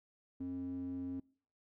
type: tone with band-pass filter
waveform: square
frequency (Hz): 89.5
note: F2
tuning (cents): +43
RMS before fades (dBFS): -41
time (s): 0.4-1.2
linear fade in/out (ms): 5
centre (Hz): 250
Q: 6.6
effects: noise-tail reverb RT60 0.5 s tail -24 dB re dry